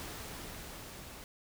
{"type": "noise with level ramp", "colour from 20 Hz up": "pink", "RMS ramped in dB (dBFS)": [-43, -49], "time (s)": [0, 1.24], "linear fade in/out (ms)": 0, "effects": []}